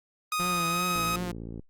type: tone with pitch glide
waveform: sawtooth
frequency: 1244.5 to 1261.9 Hz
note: D#6 to D#6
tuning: 0 to +24 cents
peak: -23 dBFS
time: 0.32-1.16 s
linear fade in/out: 2 ms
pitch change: +24 cents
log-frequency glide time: 0.54-0.87 s
type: tone with vibrato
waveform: sawtooth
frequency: 173.7 Hz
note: F3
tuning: 9 cents flat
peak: -27 dBFS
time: 0.39-1.32 s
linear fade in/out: 10 ms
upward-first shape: triangle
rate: 2.7 Hz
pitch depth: 73 cents each way
type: click train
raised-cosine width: 3 ms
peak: -26 dBFS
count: 37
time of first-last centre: 0.96-1.595 s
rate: 56.7 Hz
effects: Opus 48 kbps